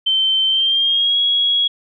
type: tone with pitch glide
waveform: sine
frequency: 3100 to 3322 Hz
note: G7 to G#7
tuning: -20 to 0 cents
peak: -13 dBFS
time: 0.06-1.68 s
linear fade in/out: 10 ms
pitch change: +120 cents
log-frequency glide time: 0.47-1.18 s
effects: none